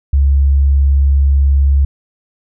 sine tone, 69.3 Hz, C#2, in tune, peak -7 dBFS, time 0.13-1.85 s, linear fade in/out 5 ms, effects none

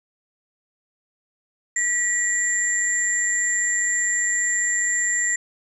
sine tone pair together, 1933 / 7298 Hz, B6 / A#8, -38 / -38 cents, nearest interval octave + major seventh, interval 2300 cents, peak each -22 dBFS, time 1.76-5.36 s, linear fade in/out 5 ms, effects none

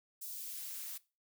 blue noise with high-pass filter sweep, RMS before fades -44 dBFS, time 0.21-0.98 s, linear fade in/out 10 ms, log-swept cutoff 6000 to 610 Hz, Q 0.73, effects noise-tail reverb RT60 0.3 s tail -20 dB re dry

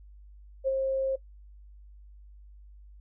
sine tone with ADSR envelope, 534 Hz, C5, 35 cents sharp, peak -22 dBFS, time 0.64-1.16 s, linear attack 34 ms, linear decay 33 ms, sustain -3 dB, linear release 10 ms, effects noise-tail reverb RT60 0.1 s tail -20 dB re dry + added 50 Hz sine -48 dBFS peak until 3 s

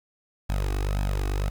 sawtooth tone with flanger, 49 Hz, G1, in tune, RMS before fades -26 dBFS, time 0.49-1.5 s, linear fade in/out 10 ms, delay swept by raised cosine 1.2 to 2.7 ms, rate 1.9 Hz, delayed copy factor +1, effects 8-bit

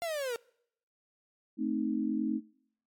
45% pulse linear sweep, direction down, 698.5 to 452.7 Hz, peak -32 dBFS, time 0.02-0.36 s, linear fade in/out 0 ms
sine chord, A diminished, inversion none, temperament equal, 220 / 261.6 / 311.1 Hz, A3 / C4 / Eb4, 0 / 0 / 0 cents, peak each -33 dBFS, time 1.57-2.41 s, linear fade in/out 50 ms
effects noise-tail reverb RT60 0.7 s tail -25 dB re dry + MP3 96 kbps

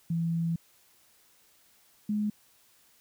sine tone pair in turn, 166.6 / 209.9 Hz, E3 / G#3, +19 / +19 cents, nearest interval major third, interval 400 cents, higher second, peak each -26 dBFS, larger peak neither, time 0.1-0.56 / 2.09-2.3 s, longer first, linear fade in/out 5 ms, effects white hiss -63 dBFS RMS until 3 s

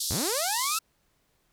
pink band-pass noise, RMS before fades -31 dBFS, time 0-0.79 s, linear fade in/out 5 ms, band 3800 to 13000 Hz, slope 48 dB/octave
sawtooth linear sweep, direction up, 47.85 to 1353 Hz, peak -25 dBFS, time 0.1-0.79 s, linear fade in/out 10 ms
effects pink hiss -70 dBFS RMS until 1.52 s

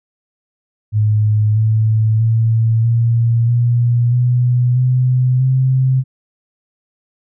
sine tone with pitch steps, 106.7 / 109.83 / 113.04 / 116.36 / 119.77 / 123.28 / 126.89 / 130.61 Hz, G#2 / A2 / A2 / A#2 / A#2 / B2 / B2 / C3, +47 / -3 / +47 / -3 / +47 / -3 / +47 / -3 cents, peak -10 dBFS, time 0.92-6.04 s, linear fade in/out 50 ms, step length 640 ms, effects none

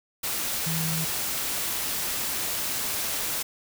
sine tone in noise, 161.7 Hz, E3, 33 cents flat, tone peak -28 dBFS, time 0.66-1.05 s, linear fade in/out 10 ms, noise white, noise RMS -29 dBFS, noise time 0.23-3.43 s, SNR -2 dB, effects none

